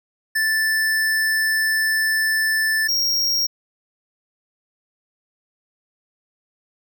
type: tone pair in turn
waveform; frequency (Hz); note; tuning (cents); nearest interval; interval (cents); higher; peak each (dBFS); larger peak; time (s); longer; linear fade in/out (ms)
square; 1760 / 5588; A6 / F8; 0 / 0; octave + minor sixth; 2000; second; -18; neither; 0.35-2.88 / 2.88-3.47; first; 10
effects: none